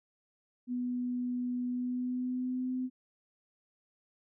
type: tone with pitch glide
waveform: sine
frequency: 247.1 to 255.2 Hz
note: B3 to C4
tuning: +1 to -43 cents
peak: -31 dBFS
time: 0.67-2.9 s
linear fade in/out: 50 ms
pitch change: +56 cents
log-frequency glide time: 1.67-2.73 s
effects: none